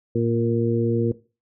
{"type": "harmonic tone with a mistuned harmonic", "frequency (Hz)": 116.54, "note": "A#2", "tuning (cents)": 0, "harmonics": [1, 2, 3, 4], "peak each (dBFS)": [-24, -24, -24, -24], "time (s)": [0.15, 1.12], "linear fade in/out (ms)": 5, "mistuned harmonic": 1, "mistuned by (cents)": -31, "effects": ["noise-tail reverb RT60 0.3 s tail -17 dB re dry"]}